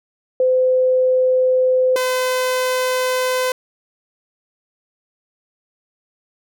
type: tone pair in turn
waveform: sine / sawtooth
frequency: 512 / 509.7 Hz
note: C5 / C5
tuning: -38 / -45 cents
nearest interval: unison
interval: 7 cents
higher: first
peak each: -12 / -13 dBFS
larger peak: first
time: 0.4-1.96 / 1.96-3.52 s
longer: neither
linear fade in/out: 2 ms
effects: none